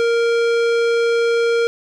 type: tone with tanh clipping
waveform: sine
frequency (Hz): 466.2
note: A#4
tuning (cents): 0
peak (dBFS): -16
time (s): 0-1.67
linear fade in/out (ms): 0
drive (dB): 18
effects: none